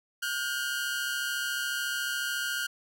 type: tone pair together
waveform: sawtooth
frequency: 1434 / 1568 Hz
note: F6 / G6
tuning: +45 / 0 cents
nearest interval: major second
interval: 155 cents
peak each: -28 / -30 dBFS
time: 0.22-2.67 s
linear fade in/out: 10 ms
effects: none